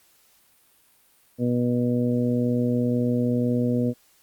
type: harmonic tone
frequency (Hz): 122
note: B2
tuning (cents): -21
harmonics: 1 / 2 / 3 / 4 / 5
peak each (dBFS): -26 / -22 / -34 / -28 / -35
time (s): 1.38-3.94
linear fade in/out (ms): 50
effects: white hiss -60 dBFS RMS until 4.22 s + Opus 48 kbps